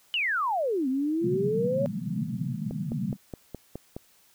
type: exponential two-way sweep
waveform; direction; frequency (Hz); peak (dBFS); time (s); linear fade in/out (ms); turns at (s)
sine; down then up; 3043 to 254.3 to 571; -24; 0.14-1.86; 0; 0.88
type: band-pass noise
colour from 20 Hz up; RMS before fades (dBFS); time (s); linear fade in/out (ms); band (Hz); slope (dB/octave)
pink; -31; 1.21-3.17; 50; 120 to 240; 96
type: click train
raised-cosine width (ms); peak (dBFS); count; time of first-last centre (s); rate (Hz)
2; -22; 7; 2.71-3.965; 4.78
effects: white hiss -61 dBFS RMS until 4.34 s